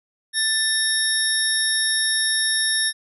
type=tone cluster; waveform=sine; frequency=1767 / 3743 / 5460 / 11020 Hz; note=A6 / A#7 / F8 / F9; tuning=+7 / +6 / -40 / -24 cents; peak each=-24 dBFS; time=0.33-2.93 s; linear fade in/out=50 ms; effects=none